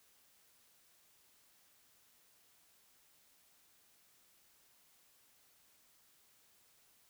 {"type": "silence", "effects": ["white hiss -69 dBFS RMS until 7.09 s"]}